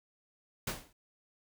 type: noise with exponential decay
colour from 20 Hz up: pink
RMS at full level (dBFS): -31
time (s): 0.67-0.93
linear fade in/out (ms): 5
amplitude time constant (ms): 55
effects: none